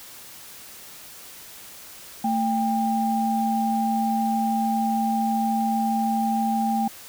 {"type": "tone pair together", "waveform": "sine", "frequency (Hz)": [223.4, 796], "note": ["A3", "G5"], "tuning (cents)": [27, 26], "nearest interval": "octave + minor seventh", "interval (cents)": 2199, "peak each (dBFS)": -23, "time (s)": [2.24, 6.88], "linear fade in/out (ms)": 5, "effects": ["white hiss -43 dBFS RMS until 7.08 s"]}